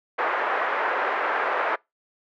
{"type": "band-pass noise", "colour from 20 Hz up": "white", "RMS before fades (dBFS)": -25, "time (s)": [0.18, 1.76], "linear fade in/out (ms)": 10, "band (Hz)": [430, 1700], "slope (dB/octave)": 24, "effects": ["noise-tail reverb RT60 0.2 s tail -25 dB re dry"]}